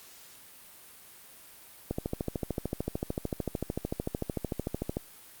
click train, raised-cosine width 2 ms, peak -17 dBFS, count 42, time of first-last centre 1.91-4.97 s, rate 13.4 Hz, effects white hiss -52 dBFS RMS until 5.4 s + Opus 48 kbps

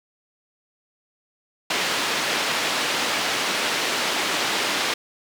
white band-pass noise, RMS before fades -24 dBFS, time 1.7-4.94 s, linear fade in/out 5 ms, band 220 to 3800 Hz, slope 12 dB/octave, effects none

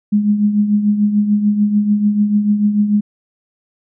sine tone with tremolo, 207.7 Hz, G#3, in tune, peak -8 dBFS, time 0.12-3.01 s, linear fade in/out 10 ms, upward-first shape triangle, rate 6.8 Hz, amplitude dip 65%, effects none

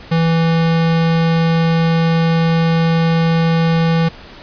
square tone, 164.81 Hz, E3, in tune, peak -12 dBFS, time 0.11-4.09 s, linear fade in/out 10 ms, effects pink hiss -37 dBFS RMS until 4.42 s + resampled to 11025 Hz

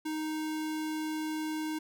square tone, 311.1 Hz, D#4, in tune, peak -33 dBFS, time 0.05-1.79 s, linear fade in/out 10 ms, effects none

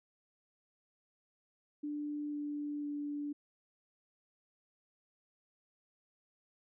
sine tone with pitch steps, 295 / 293.1 / 291.3 Hz, D4 / D4 / D4, +8 / -3 / -14 cents, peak -36 dBFS, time 1.83-3.33 s, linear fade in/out 10 ms, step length 500 ms, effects none

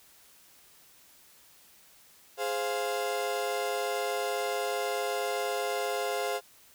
35% pulse chord, F minor, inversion first, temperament equal, 415.3 / 523.3 / 698.5 Hz, Ab4 / C5 / F5, 0 / 0 / 0 cents, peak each -32 dBFS, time 2.37-6.41 s, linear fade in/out 50 ms, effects white hiss -58 dBFS RMS until 6.74 s

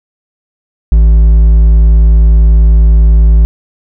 triangle tone with hard clipping, 55.1 Hz, A1, 3 cents sharp, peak -3 dBFS, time 0.92-3.45 s, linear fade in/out 0 ms, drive 7 dB, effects none

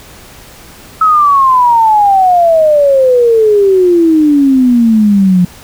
sine exponential sweep, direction down, 1300 to 175.7 Hz, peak -4 dBFS, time 1.01-5.45 s, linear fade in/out 5 ms, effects pink hiss -35 dBFS RMS until 5.63 s

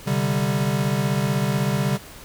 square chord, C suspended second, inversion none, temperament equal, 130.81 / 146.83 / 196 Hz, C3 / D3 / G3, 0 / 0 / 0 cents, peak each -25 dBFS, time 0.06-1.98 s, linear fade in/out 20 ms, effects pink hiss -42 dBFS RMS until 2.24 s

